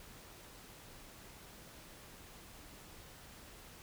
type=silence; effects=pink hiss -55 dBFS RMS until 3.82 s